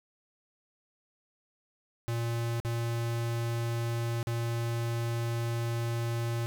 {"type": "tone with dropouts", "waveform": "square", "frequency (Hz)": 116.9, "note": "A#2", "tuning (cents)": 5, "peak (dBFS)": -30, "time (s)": [2.08, 6.46], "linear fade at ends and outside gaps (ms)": 0, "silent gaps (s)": [[2.601, 2.649], [4.229, 4.271]], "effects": []}